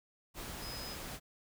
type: tone in noise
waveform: sine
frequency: 5050 Hz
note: D#8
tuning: 25 cents sharp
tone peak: -45 dBFS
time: 0.6-0.97 s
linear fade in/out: 50 ms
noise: pink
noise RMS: -44 dBFS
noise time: 0.34-1.2 s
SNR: -4 dB
effects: none